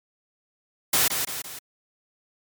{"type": "noise with echo", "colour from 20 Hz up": "white", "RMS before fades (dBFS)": -20, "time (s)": [0.93, 1.08], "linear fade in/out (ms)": 5, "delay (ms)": 170, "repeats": 3, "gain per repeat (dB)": -6, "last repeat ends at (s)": 1.59, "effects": ["high-pass 80 Hz 12 dB/octave", "MP3 96 kbps"]}